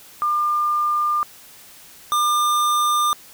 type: tone pair in turn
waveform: sine / square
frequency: 1200 / 1200 Hz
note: D6 / D6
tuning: +37 / +37 cents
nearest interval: unison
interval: 0 cents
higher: neither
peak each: -17 dBFS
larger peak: neither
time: 0.22-1.23 / 2.12-3.13 s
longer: neither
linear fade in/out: 0 ms
effects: white hiss -45 dBFS RMS until 3.33 s